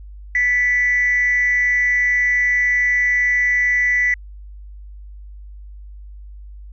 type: tone with frequency modulation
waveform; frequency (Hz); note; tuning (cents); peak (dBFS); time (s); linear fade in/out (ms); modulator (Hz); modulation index
sine; 1975.5; B6; 0; -13; 0.35-4.14; 2; 249; 0.3
effects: tanh soft clip ceiling -9 dBFS + added 50 Hz sine -34 dBFS peak until 6.72 s